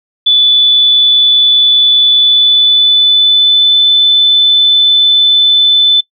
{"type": "tone with pitch glide", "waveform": "sine", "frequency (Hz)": [3475, 3513], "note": ["A7", "A7"], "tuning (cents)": [-22, -3], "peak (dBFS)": -4, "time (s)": [0.26, 6.01], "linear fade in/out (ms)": 10, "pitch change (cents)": 19, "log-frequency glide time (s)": [2.18, 3.8], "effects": ["noise-tail reverb RT60 0.1 s tail -22 dB re dry"]}